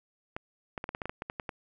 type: clicks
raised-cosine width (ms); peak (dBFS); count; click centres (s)
0.5; -20; 12; 0.365 / 0.778 / 0.841 / 0.891 / 0.949 / 1.018 / 1.056 / 1.095 / 1.221 / 1.299 / 1.398 / 1.492
effects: none